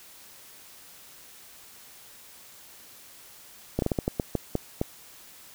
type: slowing click train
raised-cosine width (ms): 2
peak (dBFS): -11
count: 10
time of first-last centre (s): 3.79-4.814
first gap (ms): 32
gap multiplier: 1.3
effects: white hiss -50 dBFS RMS until 5.54 s